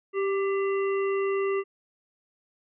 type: harmonic tone with a mistuned harmonic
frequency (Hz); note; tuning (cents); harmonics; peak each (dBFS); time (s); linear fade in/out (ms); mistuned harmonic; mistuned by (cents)
392; G4; 0; 1 / 3 / 5 / 7; -24 / -34 / -38 / -41; 0.13-1.64; 50; 5; +43
effects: none